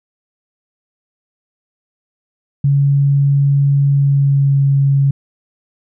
sine tone with pitch glide, 140.4 to 138.63 Hz, C#3 to C#3, +22 to 0 cents, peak -9 dBFS, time 2.64-5.11 s, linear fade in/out 5 ms, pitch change -22 cents, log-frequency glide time 3.88-4.63 s, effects none

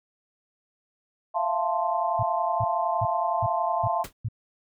sine chord, F major seventh, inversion third, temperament equal with one note detuned, 667.7 / 698.5 / 880 / 1046.5 Hz, E5 / F5 / A5 / C6, +22 / 0 / 0 / 0 cents, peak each -29 / -28 / -28 / -29 dBFS, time 1.34-4.04 s, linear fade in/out 20 ms
sine tone bursts, 112.2 Hz, A2, 34 cents sharp, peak -25 dBFS, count 6, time 2.19-4.286 s, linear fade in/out 5 ms, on 41 ms, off 370 ms
pink noise with exponential decay, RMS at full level -30 dBFS, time 4.04-4.13 s, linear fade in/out 5 ms, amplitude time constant 19 ms
effects none

